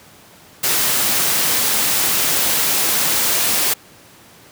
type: noise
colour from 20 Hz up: white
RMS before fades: -17 dBFS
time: 0.63-3.74 s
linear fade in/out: 10 ms
effects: pink hiss -45 dBFS RMS until 4.51 s + high-pass 100 Hz 12 dB/octave